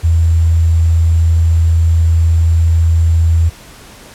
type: tone with sample-and-hold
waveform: sine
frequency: 82.41 Hz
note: E2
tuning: in tune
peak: -7 dBFS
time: 0.03-3.5 s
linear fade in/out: 20 ms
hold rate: 7350 Hz
effects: pink hiss -37 dBFS RMS until 4.14 s + low-pass 12000 Hz 12 dB/octave